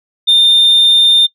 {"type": "tone", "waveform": "sine", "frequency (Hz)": 3615, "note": "A7", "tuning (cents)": 46, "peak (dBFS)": -3, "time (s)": [0.27, 1.27], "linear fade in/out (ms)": 20, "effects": ["noise-tail reverb RT60 0.1 s tail -22 dB re dry", "tanh soft clip ceiling -4 dBFS"]}